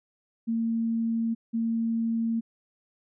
sine tone pair in turn, 228.1 / 228.1 Hz, A#3 / A#3, -37 / -37 cents, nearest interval unison, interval 0 cents, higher neither, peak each -24 dBFS, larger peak neither, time 0.47-1.35 / 1.53-2.41 s, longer neither, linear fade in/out 20 ms, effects none

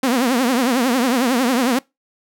sawtooth tone with vibrato, 250 Hz, B3, 21 cents sharp, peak -11 dBFS, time 0.03-1.79 s, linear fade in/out 5 ms, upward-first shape triangle, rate 11 Hz, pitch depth 180 cents each way, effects noise-tail reverb RT60 0.2 s tail -23 dB re dry

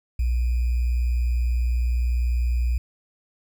sine tone with sample-and-hold, 60.4 Hz, B1, 38 cents flat, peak -19 dBFS, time 0.19-2.78 s, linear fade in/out 5 ms, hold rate 2450 Hz, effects none

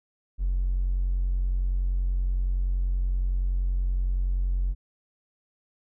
triangle tone, 45.3 Hz, F#1, 36 cents flat, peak -19 dBFS, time 0.38-4.75 s, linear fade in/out 50 ms, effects tanh soft clip ceiling -19 dBFS

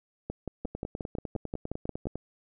two click trains, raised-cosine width 2 ms, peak -20 / -21 dBFS, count 11 / 16, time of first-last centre 0.3-2.07 / 0.65-2.156 s, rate 5.65 / 9.96 Hz, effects none

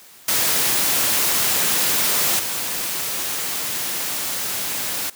white noise with level steps, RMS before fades -19 / -25 dBFS, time 0.28-5.1 s, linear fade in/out 5 ms, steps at 2.39 s, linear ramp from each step 5 ms, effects white hiss -46 dBFS RMS until 5.15 s + high-pass 100 Hz 12 dB/octave

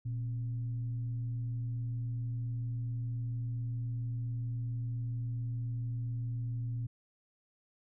sine tone with frequency modulation, 118.6 Hz, A#2, 30 cents sharp, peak -33 dBFS, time 0.05-6.87 s, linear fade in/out 10 ms, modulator 150 Hz, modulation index 0.23, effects none

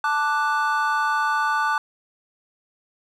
triangle chord, D major, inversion second, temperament equal, 880 / 1174.7 / 1480 Hz, A5 / D6 / F#6, 0 / 0 / 0 cents, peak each -22 dBFS, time 0.04-1.78 s, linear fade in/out 2 ms, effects none

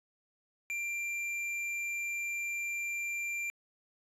sine tone with tanh clipping, 2370 Hz, D7, 15 cents sharp, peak -35 dBFS, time 0.7-3.5 s, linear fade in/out 0 ms, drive 10 dB, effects resampled to 32000 Hz

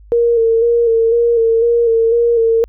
sine tone with vibrato, 462.5 Hz, A#4, 14 cents flat, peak -9 dBFS, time 0.12-2.64 s, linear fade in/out 0 ms, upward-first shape square, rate 2 Hz, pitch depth 30 cents each way, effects added 51 Hz sine -38 dBFS peak until 2.68 s

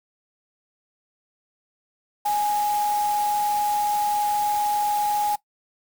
sine tone in noise, 830.6 Hz, G#5, in tune, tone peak -20 dBFS, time 2.25-5.36 s, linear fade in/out 10 ms, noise white, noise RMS -35 dBFS, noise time 2.25-5.36 s, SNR +12 dB, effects noise-tail reverb RT60 0.1 s tail -18 dB re dry

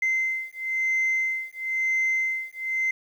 sine beating tone pair, 2072 / 2073 Hz, C7 / C7, -17 / -17 cents, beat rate 1 Hz, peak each -25 dBFS, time 0.02-2.91 s, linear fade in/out 5 ms, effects tanh soft clip ceiling -18 dBFS + 9-bit

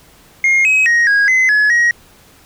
sine tone with pitch steps, 2135 / 2545 / 1878 / 1644 / 2042 / 1698 / 1894 Hz, C7 / D#7 / A#6 / G#6 / C7 / G#6 / A#6, +34 / +39 / +12 / -18 / -43 / +38 / +27 cents, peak -6 dBFS, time 0.44-1.91 s, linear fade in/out 2 ms, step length 210 ms, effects tanh soft clip ceiling -8 dBFS + pink hiss -46 dBFS RMS until 2.45 s

